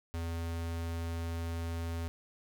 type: tone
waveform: square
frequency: 83.5 Hz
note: E2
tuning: 23 cents sharp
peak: -35 dBFS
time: 0.14-2.08 s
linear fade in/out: 0 ms
effects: none